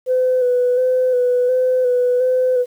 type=tone with vibrato; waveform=sine; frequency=502 Hz; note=B4; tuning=28 cents sharp; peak=-12 dBFS; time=0.06-2.66 s; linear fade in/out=50 ms; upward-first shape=square; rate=1.4 Hz; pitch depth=25 cents each way; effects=tanh soft clip ceiling -8 dBFS + 8-bit